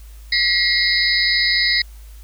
sine tone cluster, 1928 / 2114 / 3933 / 4356 / 4982 Hz, B6 / C7 / B7 / C#8 / D#8, -42 / +17 / -8 / -31 / +1 cents, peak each -21 dBFS, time 0.32-1.82 s, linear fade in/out 5 ms, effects added 53 Hz sine -36 dBFS peak until 2.23 s + white hiss -51 dBFS RMS until 2.23 s

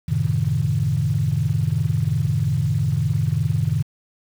sine chord, F# diminished seventh, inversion none, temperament equal with one note detuned, 92.5 / 110 / 132.49 / 155.56 Hz, F#2 / A2 / C3 / Eb3, 0 / 0 / +22 / 0 cents, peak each -25 / -23 / -22 / -22 dBFS, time 0.08-3.83 s, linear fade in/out 10 ms, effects tanh soft clip ceiling -8 dBFS + 7-bit

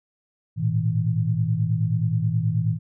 sine tone cluster, 108.4 / 117.8 / 161 Hz, A2 / A#2 / E3, -25 / +19 / -41 cents, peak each -24 dBFS, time 0.56-2.79 s, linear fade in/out 50 ms, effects none

